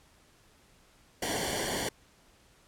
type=noise with comb filter; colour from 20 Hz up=pink; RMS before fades=-32 dBFS; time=1.22-1.89 s; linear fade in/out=5 ms; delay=0.78 ms; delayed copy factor=-0.85; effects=pink hiss -62 dBFS RMS until 2.67 s + low-pass 11000 Hz 12 dB/octave